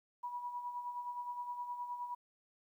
sine tone with tremolo, 973 Hz, B5, 26 cents flat, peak -37 dBFS, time 0.23-2.15 s, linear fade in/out 10 ms, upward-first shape sine, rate 9.6 Hz, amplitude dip 55%, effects 12-bit

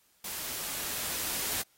white noise with level ramp, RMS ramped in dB -38 to -32 dBFS, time 0.24-1.62 s, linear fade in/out 5 ms, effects white hiss -67 dBFS RMS until 1.77 s + AAC 48 kbps

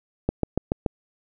click train, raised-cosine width 2 ms, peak -8 dBFS, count 5, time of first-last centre 0.29-0.862 s, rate 6.99 Hz, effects none

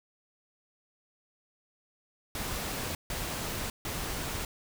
pink noise bursts, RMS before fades -35 dBFS, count 3, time 2.35-4.45 s, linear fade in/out 2 ms, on 600 ms, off 150 ms, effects none

